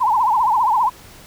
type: tone with vibrato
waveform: sine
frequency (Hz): 932.3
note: A#5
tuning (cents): 0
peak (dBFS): -13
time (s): 0-0.9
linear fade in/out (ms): 20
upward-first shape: triangle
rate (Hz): 15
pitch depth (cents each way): 220
effects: pink hiss -43 dBFS RMS until 1.26 s